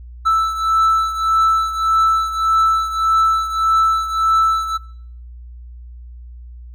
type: beating tone pair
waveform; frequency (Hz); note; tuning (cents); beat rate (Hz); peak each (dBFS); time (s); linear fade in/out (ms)
triangle; 1318.5 / 1320.2; E6 / E6; 0 / +2; 1.7; -13 / -18; 0.25-4.78; 20
effects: noise-tail reverb RT60 0.6 s tail -21 dB re dry + added 60 Hz sine -33 dBFS peak until 6.74 s